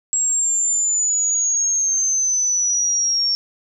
sine exponential sweep, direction down, 7640 to 5480 Hz, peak -16 dBFS, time 0.13-3.35 s, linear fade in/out 0 ms, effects none

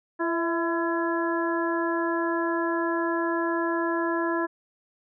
harmonic tone with a mistuned harmonic, 337 Hz, E4, 38 cents sharp, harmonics 1 / 2 / 3 / 4 / 5, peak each -26 / -32 / -30 / -36 / -32 dBFS, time 0.19-4.47 s, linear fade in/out 20 ms, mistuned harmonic 2, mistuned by -40 cents, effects none

